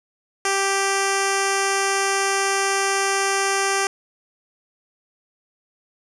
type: tone with low-pass filter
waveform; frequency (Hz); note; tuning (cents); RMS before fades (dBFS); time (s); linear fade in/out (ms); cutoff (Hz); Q
10% pulse; 392; G4; 0; -21; 0.45-3.87; 2; 8100; 2.8
effects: none